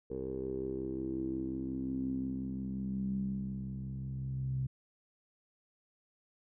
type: tone with low-pass filter sweep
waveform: 10% pulse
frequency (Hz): 65.6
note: C2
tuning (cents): +5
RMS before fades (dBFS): -37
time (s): 0.1-4.67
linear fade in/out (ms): 10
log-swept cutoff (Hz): 450 to 130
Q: 7.3
effects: none